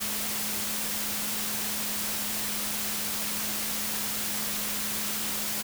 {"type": "tone in noise", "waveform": "sine", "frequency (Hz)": 210, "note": "G#3", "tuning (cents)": 19, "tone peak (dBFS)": -41, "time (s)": [0, 5.63], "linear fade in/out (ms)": 20, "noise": "white", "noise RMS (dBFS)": -31, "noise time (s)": [0, 5.63], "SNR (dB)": -13, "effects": []}